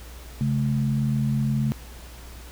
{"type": "tone pair together", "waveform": "sine", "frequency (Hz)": [136.81, 215.5], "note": ["C#3", "A3"], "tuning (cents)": [-22, -36], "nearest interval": "minor sixth", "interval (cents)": 786, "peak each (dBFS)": [-22, -25], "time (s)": [0.41, 1.72], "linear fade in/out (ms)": 0, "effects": ["added 60 Hz sine -40 dBFS peak until 2.51 s", "pink hiss -46 dBFS RMS until 2.51 s"]}